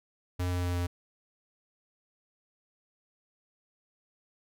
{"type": "tone with pitch steps", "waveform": "square", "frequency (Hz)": [89.8, 89.18, 88.56, 87.95], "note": ["F2", "F2", "F2", "F2"], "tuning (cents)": [49, 37, 25, 13], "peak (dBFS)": -29, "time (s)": [0.39, 0.87], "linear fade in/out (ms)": 10, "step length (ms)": 120, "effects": []}